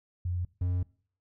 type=tone pair in turn; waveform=sine / triangle; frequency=88.8 / 89.78 Hz; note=F2 / F2; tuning=+29 / +48 cents; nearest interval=unison; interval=19 cents; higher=second; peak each=-28 / -24 dBFS; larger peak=second; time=0.25-0.45 / 0.61-0.83 s; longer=second; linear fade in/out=5 ms; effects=noise-tail reverb RT60 0.5 s tail -23 dB re dry